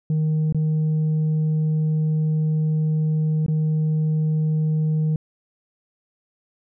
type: tone with dropouts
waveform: sine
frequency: 155.56 Hz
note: D#3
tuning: in tune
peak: -15 dBFS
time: 0.1-5.16 s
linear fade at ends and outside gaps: 2 ms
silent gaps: 0.525-0.546 / 3.463-3.482 s
effects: tanh soft clip ceiling -17 dBFS